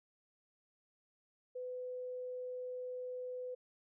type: tone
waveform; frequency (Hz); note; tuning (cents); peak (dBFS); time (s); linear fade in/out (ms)
sine; 502; B4; +28; -40; 1.55-3.55; 10
effects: none